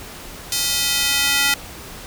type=tone with high-pass filter sweep; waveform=square; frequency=280.6 Hz; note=C#4; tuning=21 cents sharp; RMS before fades=-19 dBFS; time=0.52-1.54 s; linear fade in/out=2 ms; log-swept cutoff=4600 to 1900 Hz; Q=0.98; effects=pink hiss -36 dBFS RMS until 2.06 s